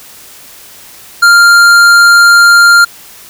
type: tone with tanh clipping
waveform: sine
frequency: 1396.9 Hz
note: F6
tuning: in tune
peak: -3 dBFS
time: 1.22-2.85 s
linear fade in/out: 10 ms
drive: 15 dB
effects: white hiss -34 dBFS RMS until 3.29 s